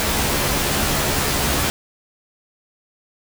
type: noise with comb filter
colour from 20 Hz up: pink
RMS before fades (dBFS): -20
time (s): 0-1.7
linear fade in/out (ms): 0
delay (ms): 14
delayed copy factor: +0.65
effects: none